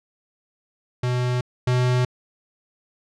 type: tone pair in turn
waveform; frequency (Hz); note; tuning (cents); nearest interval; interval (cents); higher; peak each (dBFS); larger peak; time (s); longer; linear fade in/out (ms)
square; 124.4 / 125.19; B2 / B2; +13 / +24; unison; 11; second; -21 / -18; second; 1.03-1.41 / 1.67-2.05; neither; 5
effects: low-pass 6000 Hz 12 dB/octave